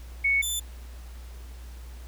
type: tone pair in turn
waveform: sine / 15% pulse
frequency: 2217 / 3519 Hz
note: C#7 / A7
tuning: 0 / 0 cents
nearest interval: minor sixth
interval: 800 cents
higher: second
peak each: -20 dBFS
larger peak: neither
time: 0.24-0.42 / 0.42-0.6 s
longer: neither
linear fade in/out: 10 ms
effects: added 60 Hz sine -39 dBFS peak until 2.07 s + pink hiss -53 dBFS RMS until 2.07 s